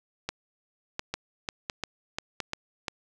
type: two click trains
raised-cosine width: 0.2 ms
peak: -13 / -13 dBFS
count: 6 / 4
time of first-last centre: 1.14-2.882 / 0.29-2.403 s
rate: 2.87 / 1.42 Hz
effects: none